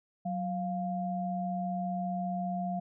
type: tone pair together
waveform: sine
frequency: 185.13 / 700 Hz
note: F#3 / F5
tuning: +1 / +4 cents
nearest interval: octave + major seventh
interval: 2303 cents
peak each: -33 / -34 dBFS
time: 0.25-2.8 s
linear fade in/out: 10 ms
effects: none